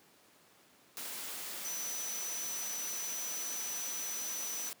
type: tone in noise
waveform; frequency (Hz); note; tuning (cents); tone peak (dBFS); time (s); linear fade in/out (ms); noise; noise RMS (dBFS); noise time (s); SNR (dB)
sine; 5970; F#8; +15; -38; 1.65-4.69; 0; white; -42; 0.97-4.73; +1
effects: pink hiss -63 dBFS RMS until 4.8 s + high-pass 200 Hz 12 dB/octave